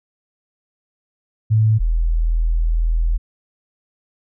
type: tone pair in turn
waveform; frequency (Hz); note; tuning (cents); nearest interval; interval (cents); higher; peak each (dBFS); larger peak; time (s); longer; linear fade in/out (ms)
sine; 109.4 / 40.98; A2 / E1; -9 / -9; octave + perfect fourth; 1700; first; -11 / -14; first; 1.5-1.79 / 1.79-3.18; second; 20
effects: none